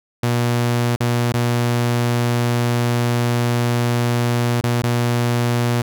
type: tone with dropouts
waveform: sawtooth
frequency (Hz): 120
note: B2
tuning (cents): -49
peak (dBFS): -12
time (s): 0.23-5.82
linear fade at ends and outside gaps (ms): 5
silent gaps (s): 0.961-1.004 / 1.324-1.339 / 4.611-4.637 / 4.821-4.835
effects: none